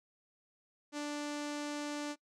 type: tone with low-pass filter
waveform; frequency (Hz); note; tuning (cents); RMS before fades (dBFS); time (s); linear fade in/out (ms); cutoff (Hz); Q
sawtooth; 293.7; D4; 0; -39; 0.92-2.16; 50; 7200; 1.5
effects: noise-tail reverb RT60 0.1 s tail -21 dB re dry

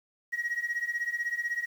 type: tone with tremolo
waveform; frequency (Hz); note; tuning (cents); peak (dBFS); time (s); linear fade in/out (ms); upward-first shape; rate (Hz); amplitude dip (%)
sine; 1900; A#6; +33; -23; 0.32-1.66; 20; triangle; 16; 95
effects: tanh soft clip ceiling -25 dBFS + 9-bit

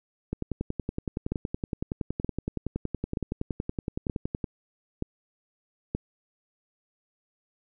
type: two click trains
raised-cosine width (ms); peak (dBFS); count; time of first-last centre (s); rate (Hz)
3; -15 / -16; 6 / 45; 1.32-5.95 / 0.33-4.442; 1.08 / 10.7
effects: none

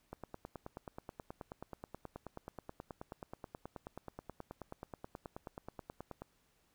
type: click train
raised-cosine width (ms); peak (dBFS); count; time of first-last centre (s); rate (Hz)
1; -30; 58; 0.13-6.22; 9.36
effects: pink hiss -74 dBFS RMS until 6.74 s

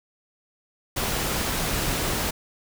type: noise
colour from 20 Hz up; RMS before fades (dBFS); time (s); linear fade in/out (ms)
pink; -26; 0.96-2.31; 10
effects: none

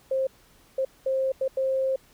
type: tone bursts at uneven times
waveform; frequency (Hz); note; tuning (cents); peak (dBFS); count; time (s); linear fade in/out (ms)
sine; 530; C5; +22; -22; 5; 0.11-0.27 / 0.78-0.85 / 1.06-1.32 / 1.41-1.48 / 1.57-1.96; 5
effects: pink hiss -58 dBFS RMS until 2.13 s

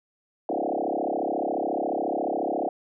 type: tone with frequency modulation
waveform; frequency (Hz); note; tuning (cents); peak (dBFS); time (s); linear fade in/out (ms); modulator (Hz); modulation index
sine; 523; C5; -1; -24; 0.49-2.69; 2; 34.2; 7.3
effects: none

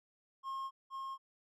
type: tone with echo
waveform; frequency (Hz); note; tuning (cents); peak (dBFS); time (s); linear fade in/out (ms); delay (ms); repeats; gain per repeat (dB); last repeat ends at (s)
triangle; 1074; C6; +45; -36; 0.43-0.71; 50; 470; 1; -2; 1.18
effects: none

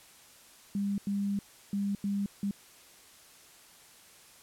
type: tone bursts at uneven times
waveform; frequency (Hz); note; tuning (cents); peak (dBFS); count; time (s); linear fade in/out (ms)
sine; 200.5; G3; +39; -28; 5; 0.75-0.98 / 1.07-1.39 / 1.73-1.95 / 2.04-2.26 / 2.43-2.51; 2
effects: white hiss -56 dBFS RMS until 4.42 s + low-pass 12000 Hz 12 dB/octave

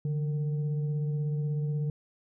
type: tone with frequency modulation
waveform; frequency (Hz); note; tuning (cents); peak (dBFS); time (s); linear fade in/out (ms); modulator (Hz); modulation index
sine; 146.83; D3; 0; -27; 0.05-1.9; 2; 310; 0.33
effects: none

